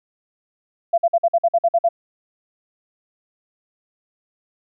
sine tone bursts, 680 Hz, F5, 46 cents flat, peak -12 dBFS, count 10, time 0.93-1.889 s, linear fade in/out 10 ms, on 50 ms, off 51 ms, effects none

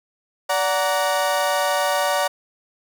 30% pulse chord, D augmented, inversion none, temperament equal with one note detuned, 578.6 / 740 / 932.3 Hz, D5 / F#5 / A#5, -26 / 0 / 0 cents, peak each -19 / -21 / -22 dBFS, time 0.49-2.28 s, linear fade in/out 10 ms, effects none

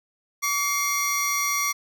40% pulse tone cluster, 1145 / 2125 / 5760 Hz, D6 / C7 / F#8, -44 / +26 / -47 cents, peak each -26 dBFS, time 0.42-1.73 s, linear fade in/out 20 ms, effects none

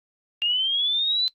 sine linear sweep, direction up, 2794 to 4054 Hz, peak -20 dBFS, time 0.42-1.28 s, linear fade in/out 0 ms, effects noise-tail reverb RT60 0.1 s tail -19 dB re dry + Opus 48 kbps

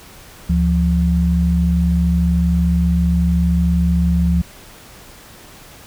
sine tone pair together, 73.42 / 173.37 Hz, D2 / F3, 0 / -12 cents, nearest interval octave + minor third, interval 1488 cents, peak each -15 dBFS, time 0.49-4.42 s, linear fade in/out 10 ms, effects pink hiss -41 dBFS RMS until 5.86 s

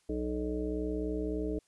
harmonic tone, 61.74 Hz, B1, in tune, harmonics 1 / 3 / 5 / 7 / 9 / 10, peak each -37 / -42 / -35 / -36 / -50 / -44 dBFS, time 0.09-1.59 s, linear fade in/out 5 ms, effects white hiss -71 dBFS RMS until 1.67 s + resampled to 24000 Hz

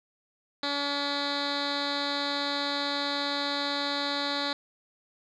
10% pulse tone with low-pass filter, 284.7 Hz, C#4, 46 cents sharp, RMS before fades -30 dBFS, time 0.63-4.53 s, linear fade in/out 2 ms, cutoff 4000 Hz, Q 4.9, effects none

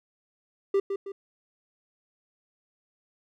triangle tone with echo, 394.4 Hz, G4, 11 cents sharp, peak -18 dBFS, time 0.74-0.8 s, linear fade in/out 5 ms, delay 160 ms, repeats 2, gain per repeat -7 dB, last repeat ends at 1.12 s, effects none

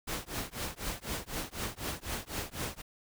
pink noise with tremolo, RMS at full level -34 dBFS, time 0.07-2.82 s, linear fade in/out 10 ms, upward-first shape triangle, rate 4 Hz, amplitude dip 100%, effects none

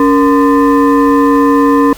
sine tone with frequency modulation, 281.7 Hz, C#4, 28 cents sharp, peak -5 dBFS, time 0-1.93 s, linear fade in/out 2 ms, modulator 747 Hz, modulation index 1, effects added 47 Hz sine -35 dBFS peak until 1.97 s + pink hiss -33 dBFS RMS until 1.97 s

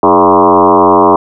sine tone with frequency modulation, 688 Hz, F5, 26 cents flat, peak -3 dBFS, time 0.03-1.16 s, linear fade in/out 2 ms, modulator 91.5 Hz, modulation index 4.6, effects none

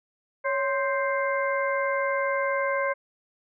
harmonic tone with a mistuned harmonic, 524 Hz, C5, 2 cents sharp, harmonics 1 / 2 / 3 / 4, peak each -26 / -29 / -31 / -32 dBFS, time 0.44-2.94 s, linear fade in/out 20 ms, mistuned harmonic 1, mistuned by +100 cents, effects none

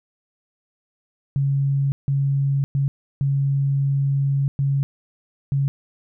sine tone bursts at uneven times, 138.59 Hz, C#3, in tune, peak -17 dBFS, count 6, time 1.36-1.92 / 2.08-2.64 / 2.75-2.88 / 3.21-4.48 / 4.59-4.83 / 5.52-5.68 s, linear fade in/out 0 ms, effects none

